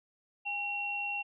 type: tone pair together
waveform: sine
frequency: 813 / 2735 Hz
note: G#5 / F7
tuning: -37 / -37 cents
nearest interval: octave + major sixth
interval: 2100 cents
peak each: -39 / -33 dBFS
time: 0.45-1.23 s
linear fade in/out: 20 ms
effects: none